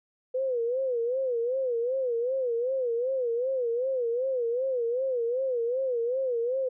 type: tone with vibrato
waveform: sine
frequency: 497 Hz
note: B4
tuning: 11 cents sharp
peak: -25 dBFS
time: 0.34-6.69 s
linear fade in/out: 10 ms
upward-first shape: sine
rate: 2.6 Hz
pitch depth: 130 cents each way
effects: none